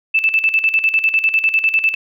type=tone with tremolo; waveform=sine; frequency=2637 Hz; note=E7; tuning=in tune; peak=-10 dBFS; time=0.14-1.95 s; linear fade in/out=10 ms; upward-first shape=square; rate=10 Hz; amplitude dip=70%; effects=none